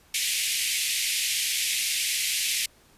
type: band-pass noise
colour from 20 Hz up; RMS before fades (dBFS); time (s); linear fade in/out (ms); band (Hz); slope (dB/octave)
pink; -27; 0.14-2.66; 5; 2100 to 13000; 48
effects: pink hiss -58 dBFS RMS until 2.97 s + resampled to 32000 Hz